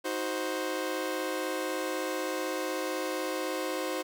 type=chord; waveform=sawtooth; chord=C diminished; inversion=first; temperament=equal with one note detuned; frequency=314 / 370 / 523.3 Hz; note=Eb4 / Gb4 / C5; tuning=+16 / 0 / 0 cents; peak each=-32 / -32 / -30 dBFS; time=0.04-4.03 s; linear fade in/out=20 ms; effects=none